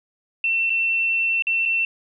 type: tone with dropouts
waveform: sine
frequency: 2695 Hz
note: E7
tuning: 38 cents sharp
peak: -18 dBFS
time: 0.44-1.85 s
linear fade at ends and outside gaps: 2 ms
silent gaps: 0.697-0.702 / 1.423-1.469 / 1.654-1.658 s
effects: none